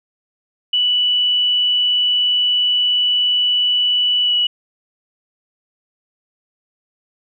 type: tone with pitch glide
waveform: sine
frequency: 2961 to 2937 Hz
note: F#7 to F#7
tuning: +1 to -13 cents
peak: -13 dBFS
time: 0.73-4.47 s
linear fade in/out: 5 ms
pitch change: -14 cents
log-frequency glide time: 4.23-4.33 s
effects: none